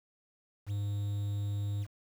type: tone with quantisation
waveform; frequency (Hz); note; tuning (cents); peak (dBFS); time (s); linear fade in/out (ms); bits
triangle; 101.9; G#2; -32; -29; 0.66-1.87; 50; 9
effects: none